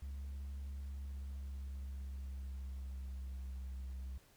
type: tone with pitch glide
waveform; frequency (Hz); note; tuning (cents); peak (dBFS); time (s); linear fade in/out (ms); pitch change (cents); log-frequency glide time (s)
sine; 68.9 to 65.18; C#2 to C2; -10 to -6; -39; 0.02-4.18; 5; -96; 0.83-3.61
effects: tanh soft clip ceiling -41 dBFS + pink hiss -67 dBFS RMS until 4.36 s